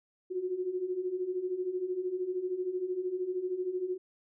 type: beating tone pair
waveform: sine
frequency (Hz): 356.6 / 369.6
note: F4 / F#4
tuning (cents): +36 / -2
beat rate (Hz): 13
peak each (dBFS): -37 / -32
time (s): 0.3-3.98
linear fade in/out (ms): 20
effects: none